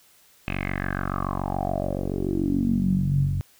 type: tone with low-pass filter sweep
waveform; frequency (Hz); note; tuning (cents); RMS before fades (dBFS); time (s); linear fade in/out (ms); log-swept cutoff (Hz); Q
10% pulse; 47.03; F#1; +29; -25; 0.48-3.41; 0; 2600 to 110; 6.6
effects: white hiss -57 dBFS RMS until 3.59 s